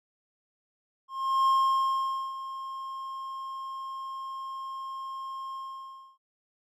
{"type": "tone with ADSR envelope", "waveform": "triangle", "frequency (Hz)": 1068, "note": "C6", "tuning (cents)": 35, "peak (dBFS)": -18, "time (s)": [1.08, 6.18], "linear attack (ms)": 390, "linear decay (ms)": 860, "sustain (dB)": -15, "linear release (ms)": 630, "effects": []}